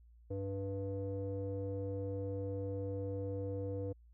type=tone with low-pass filter; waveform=square; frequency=98 Hz; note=G2; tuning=in tune; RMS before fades=-39 dBFS; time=0.3-3.93 s; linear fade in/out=10 ms; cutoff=460 Hz; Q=6.1; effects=added 58 Hz sine -58 dBFS peak until 4.13 s